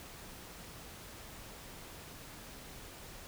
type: silence
effects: pink hiss -50 dBFS RMS until 3.27 s